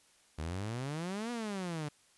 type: exponential two-way sweep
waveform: sawtooth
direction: up then down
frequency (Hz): 74.1 to 244.9 to 144.4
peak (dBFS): -32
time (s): 0.38-1.89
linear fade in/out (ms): 10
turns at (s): 1.31
effects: white hiss -66 dBFS RMS until 2.17 s + resampled to 24000 Hz